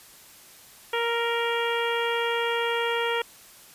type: harmonic tone with a mistuned harmonic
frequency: 467.8 Hz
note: A#4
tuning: 6 cents sharp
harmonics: 1 / 2 / 3 / 4 / 5 / 6 / 7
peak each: -27 / -30 / -32 / -33 / -34 / -35 / -35 dBFS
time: 0.93-3.22 s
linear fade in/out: 5 ms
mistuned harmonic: 3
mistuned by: -19 cents
effects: white hiss -50 dBFS RMS until 3.74 s + resampled to 32000 Hz